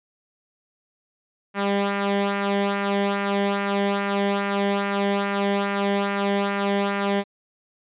sawtooth tone with flanger, 200 Hz, G3, 35 cents sharp, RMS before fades -23 dBFS, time 1.54-7.24 s, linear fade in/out 50 ms, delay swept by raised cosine 0.26 to 0.79 ms, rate 2.4 Hz, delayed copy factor -0.6, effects resampled to 8000 Hz

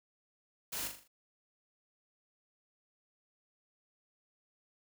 white noise with echo, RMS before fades -39 dBFS, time 0.72-0.88 s, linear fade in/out 10 ms, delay 40 ms, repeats 5, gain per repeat -6 dB, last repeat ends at 1.08 s, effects none

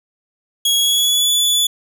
sawtooth tone with pitch glide, 3322 to 3451 Hz, G#7 to A7, 0 to -34 cents, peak -10 dBFS, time 0.65-1.67 s, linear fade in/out 5 ms, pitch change +66 cents, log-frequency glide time 0.79-1.32 s, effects none

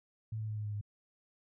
sine tone with pitch steps, 110 / 108.61 / 107.24 / 105.89 / 104.55 / 103.23 Hz, A2 / A2 / A2 / G#2 / G#2 / G#2, 0 / -22 / -44 / +34 / +12 / -10 cents, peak -35 dBFS, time 0.32-0.812 s, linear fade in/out 5 ms, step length 82 ms, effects none

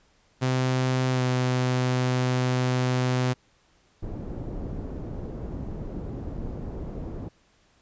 sawtooth tone with pitch glide, 128.8 to 126.66 Hz, C3 to B2, -27 to +44 cents, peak -18 dBFS, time 0.41-3.34 s, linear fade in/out 20 ms, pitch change -29 cents, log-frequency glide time 1.12-1.22 s
pink low-pass noise, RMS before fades -34 dBFS, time 4.02-7.29 s, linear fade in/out 10 ms, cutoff 430 Hz, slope 12 dB/octave
effects pink hiss -63 dBFS RMS until 7.81 s + resampled to 16000 Hz

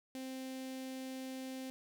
sawtooth tone with notch filter, 261.6 Hz, C4, in tune, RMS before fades -44 dBFS, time 0.15-1.7 s, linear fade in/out 0 ms, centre 1200 Hz, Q 0.89, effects none

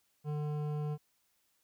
triangle tone with hard clipping, 149.3 Hz, D3, 29 cents sharp, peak -35 dBFS, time 0.24-0.98 s, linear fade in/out 50 ms, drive 16 dB, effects white hiss -75 dBFS RMS until 1.63 s

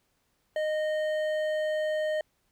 sine tone with hard clipping, 617 Hz, D#5, 15 cents flat, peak -28 dBFS, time 0.56-2.21 s, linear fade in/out 2 ms, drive 9 dB, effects pink hiss -73 dBFS RMS until 2.51 s

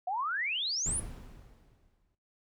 sine exponential sweep, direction up, 698.5 to 10540 Hz, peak -30 dBFS, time 0.07-1 s, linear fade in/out 5 ms
brown noise with exponential decay, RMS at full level -36 dBFS, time 0.86-2.15 s, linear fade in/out 1 ms, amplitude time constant 280 ms
effects noise-tail reverb RT60 0.3 s tail -18 dB re dry

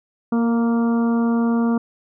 harmonic tone with a mistuned harmonic, 233.1 Hz, A#3, in tune, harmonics 1 / 2 / 3 / 4 / 5 / 6, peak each -16 / -27 / -32 / -33 / -33 / -37 dBFS, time 0.32-1.78 s, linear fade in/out 5 ms, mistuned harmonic 2, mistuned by -17 cents, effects none

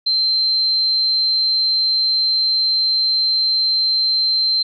sine tone, 4121 Hz, C8, 27 cents flat, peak -14 dBFS, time 0.06-4.63 s, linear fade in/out 10 ms, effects none

